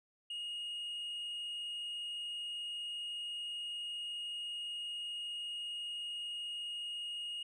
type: tone with frequency modulation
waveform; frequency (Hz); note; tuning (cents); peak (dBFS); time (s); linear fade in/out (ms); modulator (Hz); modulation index
sine; 2867; F7; +45; -36; 0.3-7.43; 5; 45.2; 0.55
effects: tanh soft clip ceiling -38 dBFS